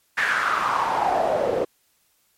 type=noise with band-pass filter sweep; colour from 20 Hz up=pink; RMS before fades=-22 dBFS; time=0.17-1.65 s; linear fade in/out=10 ms; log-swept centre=1800 to 460 Hz; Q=5.3; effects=white hiss -65 dBFS RMS until 2.37 s + MP3 64 kbps